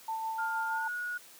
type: tone with tremolo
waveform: sine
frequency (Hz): 890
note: A5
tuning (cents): +20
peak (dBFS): -31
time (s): 0.08-0.88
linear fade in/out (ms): 5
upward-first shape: sine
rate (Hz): 6.4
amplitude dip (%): 30
type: tone with pitch glide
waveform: sine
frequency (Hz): 1407 to 1454.1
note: F6 to F#6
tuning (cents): +12 to -31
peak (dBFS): -33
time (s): 0.38-1.18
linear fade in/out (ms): 10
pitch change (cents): +57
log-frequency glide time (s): 0.68-0.83
effects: white hiss -54 dBFS RMS until 1.39 s + high-pass 200 Hz 12 dB/octave